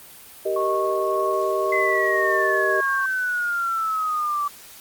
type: chord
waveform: sine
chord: Eb major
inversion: first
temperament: just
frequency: 388.9 / 466.7 / 622.3 Hz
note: G4 / Bb4 / Eb5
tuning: -14 / +2 / 0 cents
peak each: -24 / -29 / -24 dBFS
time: 0.45-2.81 s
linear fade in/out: 10 ms
type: tone with tremolo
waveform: sine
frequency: 1100 Hz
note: C#6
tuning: 14 cents flat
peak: -23 dBFS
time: 0.56-3.06 s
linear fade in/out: 5 ms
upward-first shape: triangle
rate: 1.8 Hz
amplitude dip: 35%
type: exponential sweep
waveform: sine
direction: down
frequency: 2054 to 1153 Hz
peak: -21 dBFS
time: 1.72-4.48 s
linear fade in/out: 5 ms
effects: white hiss -44 dBFS RMS until 4.8 s + Opus 32 kbps